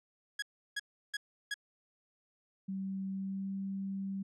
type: tone bursts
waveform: sawtooth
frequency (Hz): 1664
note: G#6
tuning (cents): +3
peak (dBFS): -30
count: 4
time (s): 0.39-1.542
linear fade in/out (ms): 5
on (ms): 33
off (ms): 340
type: tone with pitch glide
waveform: sine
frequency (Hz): 192.6 to 194.61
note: G3 to G3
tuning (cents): -30 to -12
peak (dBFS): -35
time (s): 2.68-4.23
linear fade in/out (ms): 10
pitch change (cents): +18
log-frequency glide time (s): 3.13-3.52
effects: low-pass 8000 Hz 12 dB/octave